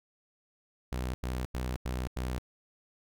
sawtooth tone bursts, 62.8 Hz, B1, 30 cents sharp, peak -28 dBFS, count 5, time 0.92-2.384 s, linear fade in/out 0 ms, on 220 ms, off 91 ms, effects none

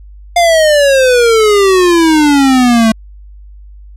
square exponential sweep, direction down, 706 to 218.5 Hz, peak -6 dBFS, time 0.36-2.92 s, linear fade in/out 5 ms, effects added 50 Hz sine -31 dBFS peak until 3.96 s + low-pass 10000 Hz 12 dB/octave

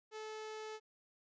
sawtooth tone, 433.7 Hz, A4, 25 cents flat, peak -40 dBFS, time 0.11-0.8 s, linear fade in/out 50 ms, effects resampled to 16000 Hz

